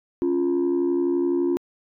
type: tone pair together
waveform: sine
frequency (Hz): 277.2 / 349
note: C#4 / F4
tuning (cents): 0 / -1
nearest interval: major third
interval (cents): 399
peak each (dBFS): -22 / -19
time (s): 0.22-1.57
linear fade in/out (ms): 0
effects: tanh soft clip ceiling -16 dBFS